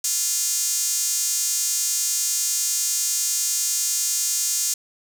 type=tone with high-pass filter; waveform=sawtooth; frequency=350 Hz; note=F4; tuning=4 cents sharp; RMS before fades=-23 dBFS; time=0.04-4.74 s; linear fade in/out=5 ms; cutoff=6800 Hz; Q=2.6; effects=8-bit